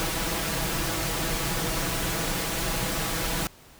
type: noise with comb filter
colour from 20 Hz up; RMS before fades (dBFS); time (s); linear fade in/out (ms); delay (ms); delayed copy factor
pink; -28; 0-3.47; 0; 6.1; +0.6
effects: pink hiss -52 dBFS RMS until 3.79 s